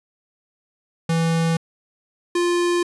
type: tone pair in turn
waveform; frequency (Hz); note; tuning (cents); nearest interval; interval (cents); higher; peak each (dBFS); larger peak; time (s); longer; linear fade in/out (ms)
square; 164.81 / 349.2; E3 / F4; 0 / 0; octave + minor second; 1300; second; -18; neither; 1.09-1.57 / 2.35-2.83; neither; 5
effects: resampled to 24000 Hz